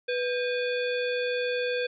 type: harmonic tone with a mistuned harmonic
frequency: 493.9 Hz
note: B4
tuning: in tune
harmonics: 1 / 3 / 5 / 7 / 9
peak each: -27 / -34 / -35 / -39 / -43 dBFS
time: 0.08-1.87 s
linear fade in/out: 10 ms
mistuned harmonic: 3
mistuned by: +130 cents
effects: none